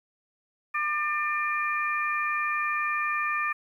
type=harmonic tone; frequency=598 Hz; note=D5; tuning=31 cents sharp; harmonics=2 / 3 / 4; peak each=-28 / -30 / -31 dBFS; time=0.74-3.53 s; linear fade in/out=10 ms; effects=10-bit